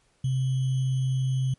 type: tone with sample-and-hold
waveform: sine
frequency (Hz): 130.81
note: C3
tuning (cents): 0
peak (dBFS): -22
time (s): 0.24-1.54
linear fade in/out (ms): 5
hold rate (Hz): 3150
effects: pink hiss -66 dBFS RMS until 1.58 s + MP3 48 kbps